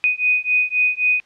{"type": "beating tone pair", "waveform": "sine", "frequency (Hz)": [2489, 2492.8], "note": ["D#7", "D#7"], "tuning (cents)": [0, 3], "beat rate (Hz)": 3.8, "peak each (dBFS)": -18, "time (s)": [0.04, 1.2], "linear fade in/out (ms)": 0, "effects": ["white hiss -56 dBFS RMS until 1.25 s", "low-pass 4000 Hz 12 dB/octave"]}